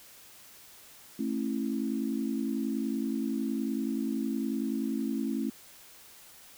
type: chord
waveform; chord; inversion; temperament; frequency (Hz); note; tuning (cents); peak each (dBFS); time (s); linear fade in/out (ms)
sine; A major; none; equal with one note detuned; 220 / 270.7 / 329.6; A3 / C#4 / E4; 0 / -41 / 0; -32 / -32 / -36; 1.19-5.5; 5
effects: white hiss -53 dBFS RMS until 6.57 s